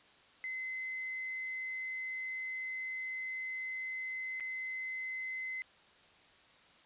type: tone with dropouts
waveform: sine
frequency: 2049 Hz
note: C7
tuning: 37 cents flat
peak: -37 dBFS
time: 0.44-5.62 s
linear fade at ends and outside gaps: 0 ms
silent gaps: 4.399-4.406 s
effects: white hiss -62 dBFS RMS until 6.85 s + resampled to 8000 Hz